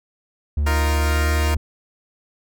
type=tone with pitch glide; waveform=triangle; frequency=73.42 to 75.27 Hz; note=D2 to D2; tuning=0 to +43 cents; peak=-15 dBFS; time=0.57-1.57 s; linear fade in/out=5 ms; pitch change=+43 cents; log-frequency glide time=1.03-1.37 s
type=chord; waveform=10% pulse; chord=Eb suspended second; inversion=none; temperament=equal; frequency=311.1 / 349.2 / 466.2 Hz; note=Eb4 / F4 / Bb4; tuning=0 / 0 / 0 cents; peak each=-19 dBFS; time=0.66-1.55 s; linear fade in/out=10 ms
effects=none